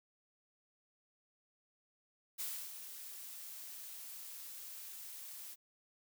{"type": "noise with ADSR envelope", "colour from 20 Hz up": "blue", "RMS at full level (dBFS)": -40, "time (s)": [2.38, 5.56], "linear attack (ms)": 23, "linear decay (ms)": 300, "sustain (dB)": -9, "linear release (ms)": 35, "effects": []}